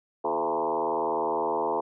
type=tone with frequency modulation; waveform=sine; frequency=678 Hz; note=E5; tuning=49 cents sharp; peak=-24 dBFS; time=0.24-1.81 s; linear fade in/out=10 ms; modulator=79.4 Hz; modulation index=4.2; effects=none